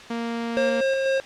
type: tone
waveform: sawtooth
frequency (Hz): 232.7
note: A#3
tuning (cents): -3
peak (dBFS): -22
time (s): 0.1-0.81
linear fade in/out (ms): 5
type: tone with tremolo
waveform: square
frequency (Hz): 536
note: C5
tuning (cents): +42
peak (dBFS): -20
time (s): 0.57-1.2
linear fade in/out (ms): 0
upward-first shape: square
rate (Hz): 4.1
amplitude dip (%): 25
effects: white hiss -42 dBFS RMS until 1.25 s + low-pass 4000 Hz 12 dB/octave